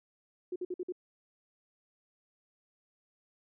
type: tone bursts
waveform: sine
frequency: 361.5 Hz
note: F#4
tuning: 40 cents flat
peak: -33 dBFS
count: 5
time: 0.52-0.923 s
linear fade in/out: 5 ms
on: 39 ms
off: 52 ms
effects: none